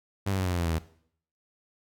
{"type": "tone with pitch steps", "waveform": "sawtooth", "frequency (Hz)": [98.9, 95.97, 93.13, 90.38, 87.7, 85.11, 82.59, 80.15], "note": ["G2", "G2", "F#2", "F#2", "F2", "F2", "E2", "E2"], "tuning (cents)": [16, -36, 12, -40, 8, -44, 4, -48], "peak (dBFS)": -22, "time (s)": [0.26, 0.788], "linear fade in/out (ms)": 10, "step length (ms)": 66, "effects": ["noise-tail reverb RT60 0.6 s tail -17 dB re dry"]}